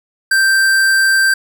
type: tone with hard clipping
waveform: sine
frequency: 1568 Hz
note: G6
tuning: in tune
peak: -11 dBFS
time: 0.31-1.34 s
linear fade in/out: 5 ms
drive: 16 dB
effects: none